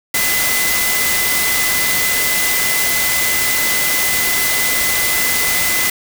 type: tone in noise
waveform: sine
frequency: 2025 Hz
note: B6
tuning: 43 cents sharp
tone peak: -19 dBFS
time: 0.14-5.9 s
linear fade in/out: 5 ms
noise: white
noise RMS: -17 dBFS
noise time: 0.14-5.9 s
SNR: -5 dB
effects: none